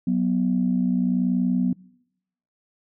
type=tone pair together; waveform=sine; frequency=185 / 245.9 Hz; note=F#3 / B3; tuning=0 / -7 cents; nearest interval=perfect fourth; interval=493 cents; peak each=-21 dBFS; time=0.07-1.73 s; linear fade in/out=5 ms; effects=noise-tail reverb RT60 0.8 s tail -24 dB re dry + tanh soft clip ceiling -11 dBFS